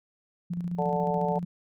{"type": "tone with tremolo", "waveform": "sine", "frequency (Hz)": 174.61, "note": "F3", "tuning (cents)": 0, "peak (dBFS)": -27, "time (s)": [0.5, 1.45], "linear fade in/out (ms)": 10, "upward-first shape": "square", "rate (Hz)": 14, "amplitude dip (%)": 45}
{"type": "harmonic tone", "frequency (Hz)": 146.83, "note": "D3", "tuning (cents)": 0, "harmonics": [3, 4, 5, 6], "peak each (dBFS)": [-31, -31, -31, -31], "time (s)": [0.78, 1.39], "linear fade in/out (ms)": 10}
{"effects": []}